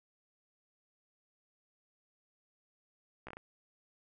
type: slowing click train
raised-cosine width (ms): 0.5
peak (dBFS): -30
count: 5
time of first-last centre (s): 3.27-3.369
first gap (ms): 15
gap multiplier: 1.35
effects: none